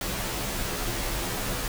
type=noise with comb filter; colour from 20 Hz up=pink; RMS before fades=-30 dBFS; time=0.01-1.68 s; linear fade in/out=2 ms; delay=13 ms; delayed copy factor=-1; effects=none